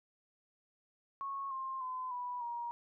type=tone with pitch steps; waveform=sine; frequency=1099 / 1059.1 / 1020.7 / 983.6 / 947.9 Hz; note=C#6 / C6 / C6 / B5 / A#5; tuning=-15 / +21 / -43 / -7 / +29 cents; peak=-37 dBFS; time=1.21-2.71 s; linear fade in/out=0 ms; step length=300 ms; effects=none